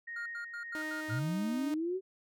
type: tone with tremolo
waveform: sine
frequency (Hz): 1864.7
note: A#6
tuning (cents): 0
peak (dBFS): -38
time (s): 0.07-1.19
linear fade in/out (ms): 10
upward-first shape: sine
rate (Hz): 1.6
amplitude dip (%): 45
type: tone bursts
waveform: triangle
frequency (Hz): 1418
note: F6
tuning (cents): +26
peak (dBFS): -38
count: 6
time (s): 0.16-1.195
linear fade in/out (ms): 5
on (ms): 100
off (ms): 87
type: tone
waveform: sawtooth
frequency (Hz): 310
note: D#4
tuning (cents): -6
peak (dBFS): -35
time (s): 0.75-1.74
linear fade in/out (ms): 0
type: linear sweep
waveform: sine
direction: up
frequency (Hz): 101.1 to 387.7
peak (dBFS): -31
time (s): 1.08-2.01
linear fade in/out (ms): 50
effects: none